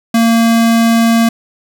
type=tone; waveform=square; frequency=229.3 Hz; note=A#3; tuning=28 cents flat; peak=-8 dBFS; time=0.14-1.29 s; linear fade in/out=5 ms; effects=none